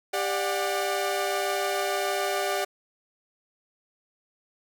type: tone cluster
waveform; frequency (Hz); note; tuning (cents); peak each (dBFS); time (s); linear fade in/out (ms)
sawtooth; 396.3 / 591 / 731; G4 / D5 / F#5; +19 / +11 / -21; -26; 0.13-2.65; 10
effects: none